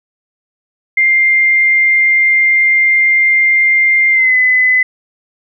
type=tone with pitch glide; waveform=sine; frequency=2103 to 2016 Hz; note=C7 to B6; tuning=+8 to +35 cents; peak=-7 dBFS; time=0.97-4.83 s; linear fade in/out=5 ms; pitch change=-73 cents; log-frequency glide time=4.11-4.36 s; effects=none